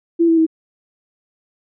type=tone with pitch steps; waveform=sine; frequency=336.2 / 328.7 / 321.4 Hz; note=E4 / E4 / E4; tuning=+34 / -5 / -44 cents; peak=-10 dBFS; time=0.19-0.466 s; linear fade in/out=20 ms; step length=92 ms; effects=none